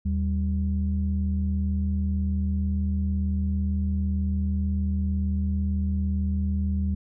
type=tone pair together; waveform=sine; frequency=77.78 / 195.77 Hz; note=D#2 / G3; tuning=0 / -2 cents; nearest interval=octave + major third; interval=1598 cents; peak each=-23 / -27 dBFS; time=0.05-6.95 s; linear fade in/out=10 ms; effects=tanh soft clip ceiling -15 dBFS